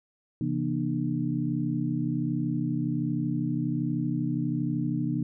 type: tone cluster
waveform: sine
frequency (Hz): 133.5 / 166.1 / 238.8 / 300.1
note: C3 / E3 / A#3 / D4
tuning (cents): +35 / +13 / +42 / +38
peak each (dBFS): -31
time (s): 0.41-5.23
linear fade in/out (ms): 2
effects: none